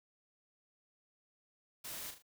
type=noise with echo; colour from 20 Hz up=white; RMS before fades=-45 dBFS; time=1.84-2.11 s; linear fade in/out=10 ms; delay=38 ms; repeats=3; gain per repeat=-7 dB; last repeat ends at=2.224 s; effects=none